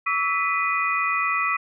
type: tone cluster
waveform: sine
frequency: 1134 / 1302 / 1988 / 2470 Hz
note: C#6 / E6 / B6 / D#7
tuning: +39 / -22 / +11 / -13 cents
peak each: -26 dBFS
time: 0.06-1.57 s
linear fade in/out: 10 ms
effects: none